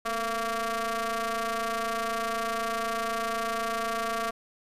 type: ring-modulated tone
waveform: sawtooth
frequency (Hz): 232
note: A#3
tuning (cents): -8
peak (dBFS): -21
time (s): 0.05-4.31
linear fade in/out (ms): 10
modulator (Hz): 914
effects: resampled to 32000 Hz + 10-bit